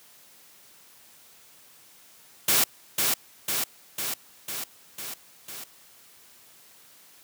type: noise with echo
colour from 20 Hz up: white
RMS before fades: -21 dBFS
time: 2.48-2.64 s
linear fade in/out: 5 ms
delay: 500 ms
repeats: 6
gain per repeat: -3 dB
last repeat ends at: 5.64 s
effects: white hiss -54 dBFS RMS until 7.23 s + high-pass 100 Hz 12 dB/octave